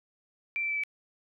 sine tone with pitch steps, 2349 / 2333 / 2317 / 2301 Hz, D7 / D7 / D7 / D7, 0 / -12 / -24 / -36 cents, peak -28 dBFS, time 0.56-0.836 s, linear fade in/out 0 ms, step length 69 ms, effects none

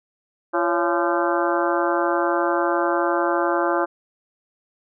harmonic tone with a mistuned harmonic, 171.5 Hz, F3, 31 cents flat, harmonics 2 / 3 / 4 / 5 / 6 / 7 / 8 / 9, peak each -23 / -25 / -26 / -27 / -28 / -28 / -29 / -30 dBFS, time 0.53-3.86 s, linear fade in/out 20 ms, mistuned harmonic 3, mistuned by +130 cents, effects none

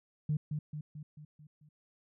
sine tone with echo, 150.6 Hz, D3, 44 cents sharp, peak -27 dBFS, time 0.29-0.37 s, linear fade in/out 5 ms, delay 220 ms, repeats 6, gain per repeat -5 dB, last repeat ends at 1.69 s, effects tanh soft clip ceiling -23 dBFS

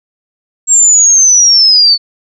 sine linear sweep, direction down, 7550 to 4436 Hz, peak -3 dBFS, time 0.67-1.98 s, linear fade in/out 50 ms, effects none

